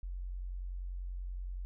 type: tone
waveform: sine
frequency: 45.23 Hz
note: F#1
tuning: 39 cents flat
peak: -37 dBFS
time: 0.03-1.65 s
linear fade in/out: 0 ms
effects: none